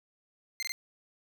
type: tone bursts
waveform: 20% pulse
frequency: 2092 Hz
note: C7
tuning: 1 cent flat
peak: -27 dBFS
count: 3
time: 0.6-0.72 s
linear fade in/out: 0 ms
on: 26 ms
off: 21 ms
effects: none